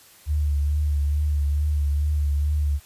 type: tone with vibrato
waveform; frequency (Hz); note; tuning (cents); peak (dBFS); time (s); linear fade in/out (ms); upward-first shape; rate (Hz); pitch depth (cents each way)
sine; 73.42; D2; 0; -19; 0.26-2.8; 50; triangle; 2.3; 47
effects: white hiss -51 dBFS RMS until 2.85 s + resampled to 32000 Hz